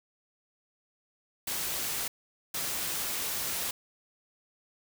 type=noise bursts at uneven times; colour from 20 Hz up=white; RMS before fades=-33 dBFS; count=2; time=1.47-2.08 / 2.54-3.71 s; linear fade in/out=5 ms; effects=none